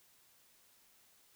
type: silence
effects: white hiss -67 dBFS RMS until 1.35 s